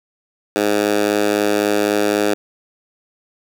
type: tone with high-pass filter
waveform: 10% pulse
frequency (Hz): 103.83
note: G#2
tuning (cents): 0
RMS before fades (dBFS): -17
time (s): 0.56-2.34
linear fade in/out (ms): 0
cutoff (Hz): 340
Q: 1.4
effects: none